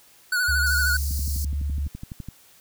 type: tone with vibrato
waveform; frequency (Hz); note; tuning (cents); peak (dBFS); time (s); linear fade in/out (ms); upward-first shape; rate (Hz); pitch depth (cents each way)
square; 1467; F#6; -15; -21; 0.32-0.97; 5; sine; 13; 48
type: tone with pitch glide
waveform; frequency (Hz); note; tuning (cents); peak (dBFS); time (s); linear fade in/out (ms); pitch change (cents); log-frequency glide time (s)
sine; 71.1 to 71.68; C#2 to D2; +45 to -41; -23; 0.48-1.88; 10; +14; 1.11-1.42
type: band-stop noise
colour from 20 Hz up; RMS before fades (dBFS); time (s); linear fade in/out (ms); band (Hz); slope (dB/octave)
white; -34; 0.66-1.45; 5; 160 to 4200; 96
type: click train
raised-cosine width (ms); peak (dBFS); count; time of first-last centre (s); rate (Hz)
5; -22; 15; 1.11-2.286; 11.9
effects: white hiss -54 dBFS RMS until 2.6 s